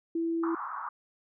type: tone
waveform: sine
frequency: 331.7 Hz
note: E4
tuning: 11 cents sharp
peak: -27 dBFS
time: 0.15-0.55 s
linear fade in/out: 5 ms
type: band-pass noise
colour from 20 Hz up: pink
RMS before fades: -37 dBFS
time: 0.43-0.89 s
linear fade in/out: 5 ms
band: 970 to 1300 Hz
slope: 48 dB/octave
effects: none